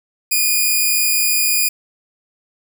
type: tone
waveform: 5% pulse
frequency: 2449 Hz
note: D#7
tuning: 28 cents flat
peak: -4 dBFS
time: 0.31-1.69 s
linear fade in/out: 10 ms
effects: none